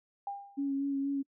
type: tone with exponential decay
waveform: sine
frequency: 801 Hz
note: G5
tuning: 37 cents sharp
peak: -32 dBFS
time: 0.27-0.72 s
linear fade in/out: 2 ms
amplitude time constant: 97 ms
type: tone with vibrato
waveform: sine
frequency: 277.2 Hz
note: C#4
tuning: in tune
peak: -29 dBFS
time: 0.57-1.23 s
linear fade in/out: 20 ms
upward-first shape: sine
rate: 4.2 Hz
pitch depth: 20 cents each way
effects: noise-tail reverb RT60 0.1 s tail -24 dB re dry